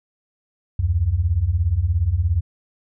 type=beating tone pair; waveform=sine; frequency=73.42 / 90.42 Hz; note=D2 / F#2; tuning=0 / -39 cents; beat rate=17 Hz; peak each=-21 / -18 dBFS; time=0.79-2.41 s; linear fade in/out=5 ms; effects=none